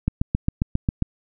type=click train; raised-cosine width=5 ms; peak=-7 dBFS; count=8; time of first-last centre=0.08-1.023 s; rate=7.42 Hz; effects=none